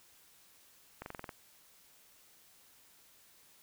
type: slowing click train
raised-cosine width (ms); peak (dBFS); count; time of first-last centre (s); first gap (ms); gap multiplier
0.5; -27; 7; 1.02-1.292; 41; 1.04
effects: white hiss -63 dBFS RMS until 3.62 s